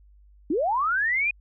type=linear sweep; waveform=sine; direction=up; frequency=266.4 to 2489 Hz; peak=-21 dBFS; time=0.5-1.31 s; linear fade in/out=5 ms; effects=added 50 Hz sine -51 dBFS peak until 1.4 s